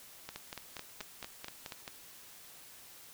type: two click trains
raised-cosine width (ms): 0.2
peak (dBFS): -24 / -24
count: 8 / 7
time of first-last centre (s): 0.36-1.878 / 0.29-1.722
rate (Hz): 4.61 / 4.19
effects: white hiss -54 dBFS RMS until 3.13 s